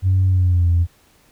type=tone with pitch glide; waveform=sine; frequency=94 to 85.7 Hz; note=F#2 to F2; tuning=+28 to -32 cents; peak=-11 dBFS; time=0.02-0.87 s; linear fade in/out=50 ms; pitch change=-160 cents; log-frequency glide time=0.27-0.69 s; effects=tanh soft clip ceiling -9 dBFS + pink hiss -55 dBFS RMS until 1.31 s